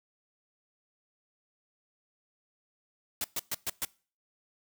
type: noise bursts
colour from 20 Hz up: white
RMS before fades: -32 dBFS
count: 5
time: 3.21-3.85 s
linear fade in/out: 2 ms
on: 32 ms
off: 120 ms
effects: noise-tail reverb RT60 0.4 s tail -23 dB re dry